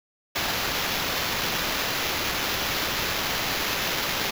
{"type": "noise with sample-and-hold", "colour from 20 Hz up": "white", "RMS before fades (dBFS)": -27, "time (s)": [0.35, 4.31], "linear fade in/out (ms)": 10, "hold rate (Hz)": 8820, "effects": []}